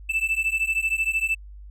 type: beating tone pair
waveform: triangle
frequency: 2637 / 2650 Hz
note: E7 / E7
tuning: 0 / +9 cents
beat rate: 13 Hz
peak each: -23 dBFS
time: 0.09-1.35 s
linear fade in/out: 10 ms
effects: added 50 Hz sine -39 dBFS peak until 1.7 s